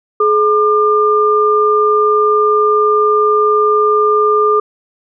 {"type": "tone pair together", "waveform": "sine", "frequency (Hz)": [424.3, 1200], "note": ["G#4", "D6"], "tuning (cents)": [37, 37], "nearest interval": "octave + tritone", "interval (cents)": 1800, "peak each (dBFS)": -11, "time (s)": [0.2, 4.6], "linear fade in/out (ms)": 5, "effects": []}